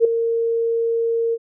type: tone with ADSR envelope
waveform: sine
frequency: 460.2 Hz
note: A#4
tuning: 22 cents flat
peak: -7 dBFS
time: 0-1.38 s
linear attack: 48 ms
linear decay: 5 ms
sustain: -10 dB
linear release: 47 ms
effects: none